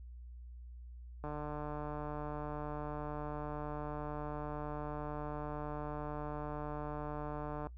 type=click train; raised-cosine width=1 ms; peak=-28 dBFS; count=959; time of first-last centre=1.24-7.67 s; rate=149 Hz; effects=noise-tail reverb RT60 0.1 s tail -19 dB re dry + added 60 Hz sine -47 dBFS peak until 7.77 s